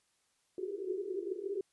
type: band-pass noise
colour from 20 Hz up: white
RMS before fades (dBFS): -38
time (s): 0.58-1.61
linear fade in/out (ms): 2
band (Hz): 360 to 410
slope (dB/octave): 96
effects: white hiss -75 dBFS RMS until 1.72 s + resampled to 24000 Hz